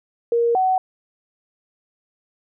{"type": "tone pair in turn", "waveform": "sine", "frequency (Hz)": [469.1, 750], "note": ["A#4", "F#5"], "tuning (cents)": [11, 23], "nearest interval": "minor sixth", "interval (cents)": 812, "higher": "second", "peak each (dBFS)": -15, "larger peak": "neither", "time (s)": [[0.32, 0.55], [0.55, 0.78]], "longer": "neither", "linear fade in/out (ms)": 2, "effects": []}